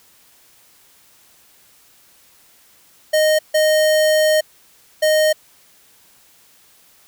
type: tone bursts at uneven times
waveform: square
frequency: 619 Hz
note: D#5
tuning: 9 cents flat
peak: -13 dBFS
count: 3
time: 3.13-3.39 / 3.54-4.41 / 5.02-5.33 s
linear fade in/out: 10 ms
effects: white hiss -52 dBFS RMS until 7.07 s